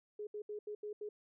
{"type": "tone bursts at uneven times", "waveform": "sine", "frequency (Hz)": 418.9, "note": "G#4", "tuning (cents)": 15, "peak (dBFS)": -40, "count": 6, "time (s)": [[0.19, 0.27], [0.34, 0.42], [0.49, 0.59], [0.67, 0.75], [0.83, 0.93], [1.01, 1.09]], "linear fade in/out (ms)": 5, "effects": []}